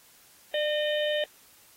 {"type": "harmonic tone with a mistuned harmonic", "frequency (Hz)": 610, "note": "D#5", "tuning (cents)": -34, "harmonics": [1, 3, 4, 5, 6], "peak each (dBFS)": [-26, -34, -42, -33, -38], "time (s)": [0.54, 1.24], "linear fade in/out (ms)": 2, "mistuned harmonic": 1, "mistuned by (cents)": -32, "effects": ["white hiss -57 dBFS RMS until 1.76 s", "AAC 48 kbps"]}